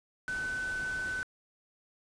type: tone in noise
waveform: sine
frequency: 1510 Hz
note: F#6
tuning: 35 cents sharp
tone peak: -32 dBFS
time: 0.28-1.23 s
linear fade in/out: 0 ms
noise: pink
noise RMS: -45 dBFS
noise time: 0.28-1.23 s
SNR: +10 dB
effects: resampled to 22050 Hz